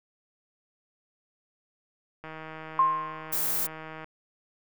click train, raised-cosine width 0.5 ms, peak -26 dBFS, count 286, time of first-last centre 2.24-4.044 s, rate 158 Hz
sine tone with exponential decay, 1059 Hz, C6, 21 cents sharp, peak -16 dBFS, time 2.79-3.39 s, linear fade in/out 2 ms, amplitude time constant 130 ms
violet noise, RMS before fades -28 dBFS, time 3.32-3.67 s, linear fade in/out 10 ms
effects none

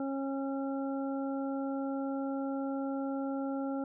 harmonic tone, 272.7 Hz, C#4, 28 cents flat, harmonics 1 / 2 / 3 / 5, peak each -33 / -39 / -43 / -47 dBFS, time 0-3.84 s, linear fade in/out 2 ms, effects none

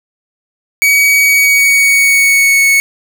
45% pulse tone with pitch glide, 2262 to 2212 Hz, C#7 to C#7, +34 to -4 cents, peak -6 dBFS, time 0.82-2.8 s, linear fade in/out 0 ms, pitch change -38 cents, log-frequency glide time 1.15-2.68 s, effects none

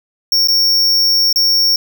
square tone with dropouts, 5500 Hz, F8, 27 cents flat, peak -10 dBFS, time 0.32-1.76 s, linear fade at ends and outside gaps 2 ms, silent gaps 0.474-0.484 / 1.328-1.359 s, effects 7-bit

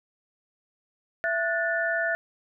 sine tone cluster, 667 / 1463 / 1765 Hz, E5 / F#6 / A6, +20 / -20 / +5 cents, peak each -28 dBFS, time 1.24-2.15 s, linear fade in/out 0 ms, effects none

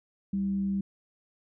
sine tone with frequency modulation, 196 Hz, G3, in tune, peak -26 dBFS, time 0.33-0.81 s, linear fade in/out 5 ms, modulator 126 Hz, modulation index 0.21, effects none

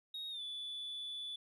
sine tone with pitch glide, 3757 to 3465 Hz, A#7 to A7, +13 to -27 cents, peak -39 dBFS, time 0.14-1.36 s, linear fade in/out 5 ms, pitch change -140 cents, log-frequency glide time 0.3-0.42 s, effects tanh soft clip ceiling -39 dBFS + 13-bit

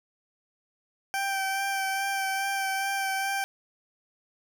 20% pulse tone with vibrato, 780 Hz, G5, 9 cents flat, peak -22 dBFS, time 1.14-3.44 s, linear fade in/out 0 ms, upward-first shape sine, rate 2.4 Hz, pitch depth 18 cents each way, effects none

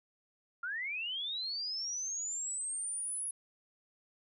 sine linear sweep, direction up, 1363 to 10548 Hz, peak -35 dBFS, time 0.63-3.31 s, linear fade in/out 5 ms, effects none

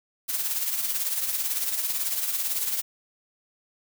blue noise with tremolo, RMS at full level -25 dBFS, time 0.28-2.82 s, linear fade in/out 20 ms, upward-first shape triangle, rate 18 Hz, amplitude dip 60%, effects none

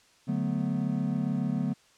triangle chord, B minor seventh, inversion first, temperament equal, 146.83 / 185 / 220 / 246.9 Hz, D3 / F#3 / A3 / B3, 0 / 0 / 0 / 0 cents, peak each -30 dBFS, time 0.27-1.74 s, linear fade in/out 20 ms, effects white hiss -61 dBFS RMS until 1.97 s + low-pass 7000 Hz 12 dB/octave

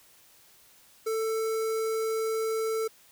square tone with notch filter, 443.8 Hz, A4, 15 cents sharp, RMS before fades -29 dBFS, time 1.06-2.88 s, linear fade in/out 10 ms, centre 3000 Hz, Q 1, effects white hiss -58 dBFS RMS until 3.11 s

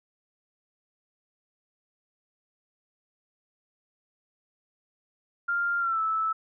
sine tone with pitch glide, 1396.9 to 1310.9 Hz, F6 to E6, 0 to -10 cents, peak -24 dBFS, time 5.48-6.33 s, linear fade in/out 10 ms, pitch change -110 cents, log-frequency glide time 5.79-6 s, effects none

